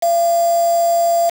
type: tone with quantisation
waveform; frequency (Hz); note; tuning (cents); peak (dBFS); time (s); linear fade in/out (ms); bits
sine; 681; F5; -44; -12; 0.02-1.3; 10; 4
effects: none